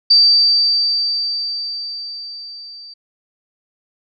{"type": "tone with level ramp", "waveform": "sine", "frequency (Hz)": 4648, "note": "D8", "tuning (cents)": -19, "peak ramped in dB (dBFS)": [-6, -34], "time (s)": [0.1, 2.94], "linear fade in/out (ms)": 10, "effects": []}